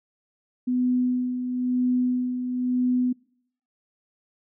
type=tone with tremolo; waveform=sine; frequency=250 Hz; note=B3; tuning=21 cents sharp; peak=-19 dBFS; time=0.67-3.13 s; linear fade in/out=10 ms; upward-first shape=sine; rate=1 Hz; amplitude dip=55%; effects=noise-tail reverb RT60 0.7 s tail -26 dB re dry